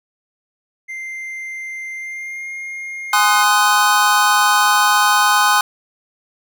triangle tone with pitch glide, 2089 to 2130 Hz, C7 to C7, -3 to +30 cents, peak -24 dBFS, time 0.88-3.44 s, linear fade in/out 20 ms, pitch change +33 cents, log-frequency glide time 1.94-2.49 s
square chord, Ab dominant seventh, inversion none, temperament just, 830.6 / 1038.3 / 1245.9 / 1495.1 Hz, Ab5 / C6 / Eb6 / Gb6, 0 / -14 / +2 / +18 cents, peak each -18 dBFS, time 3.13-5.61 s, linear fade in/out 2 ms
effects none

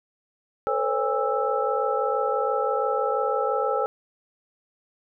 sine tone cluster, 442.2 / 505 / 551 / 813 / 1318 Hz, A4 / B4 / C#5 / G#5 / E6, +9 / +39 / -11 / -37 / -1 cents, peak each -28 dBFS, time 0.67-3.86 s, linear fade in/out 0 ms, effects none

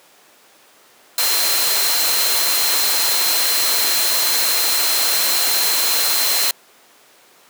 sine tone in noise, 4127 Hz, C8, 25 cents flat, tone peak -21 dBFS, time 1.18-6.51 s, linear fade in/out 2 ms, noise white, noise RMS -18 dBFS, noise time 1.18-6.51 s, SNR -6 dB, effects pink hiss -49 dBFS RMS until 7.49 s + high-pass 400 Hz 12 dB/octave

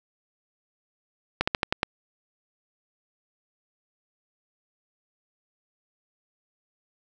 slowing click train, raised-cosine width 0.3 ms, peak -6 dBFS, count 6, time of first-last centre 1.41-1.831 s, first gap 65 ms, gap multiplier 1.13, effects none

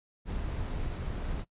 brown noise, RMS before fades -34 dBFS, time 0.25-1.45 s, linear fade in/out 50 ms, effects noise-tail reverb RT60 0.1 s tail -20 dB re dry + resampled to 8000 Hz

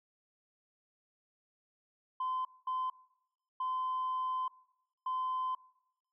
sine tone bursts at uneven times, 1028 Hz, C6, 31 cents flat, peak -31 dBFS, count 4, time 2.2-2.45 / 2.67-2.9 / 3.6-4.48 / 5.06-5.55 s, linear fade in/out 5 ms, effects noise-tail reverb RT60 0.8 s tail -19 dB re dry + tanh soft clip ceiling -29 dBFS

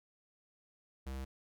square tone, 66.3 Hz, C2, 23 cents sharp, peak -40 dBFS, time 1.06-1.25 s, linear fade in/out 10 ms, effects none

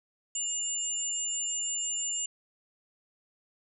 sine tone pair together, 2866 / 7203 Hz, F7 / A8, +44 / +40 cents, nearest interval octave + major third, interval 1596 cents, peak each -39 / -30 dBFS, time 0.35-2.26 s, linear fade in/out 5 ms, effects none

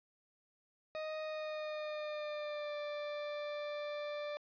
40% pulse tone with pitch glide, 622.3 to 589.8 Hz, D#5 to D5, 0 to +7 cents, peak -38 dBFS, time 0.95-4.37 s, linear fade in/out 0 ms, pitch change -93 cents, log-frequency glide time 1.21-2.77 s, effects resampled to 11025 Hz + 12-bit

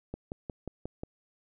click train, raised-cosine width 2 ms, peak -23 dBFS, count 6, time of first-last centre 0.14-1.034 s, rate 5.59 Hz, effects none

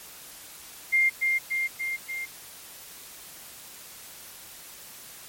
sine tone with echo, 2111 Hz, C7, 15 cents sharp, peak -18 dBFS, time 0.92-1.1 s, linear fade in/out 20 ms, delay 290 ms, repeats 4, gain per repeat -3 dB, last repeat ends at 2.26 s, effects white hiss -45 dBFS RMS until 5.28 s + MP3 64 kbps

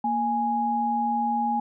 sine tone pair together, 233.1 / 830.6 Hz, A#3 / G#5, 0 / 0 cents, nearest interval octave + minor seventh, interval 2200 cents, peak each -28 / -23 dBFS, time 0.04-1.6 s, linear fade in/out 5 ms, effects none

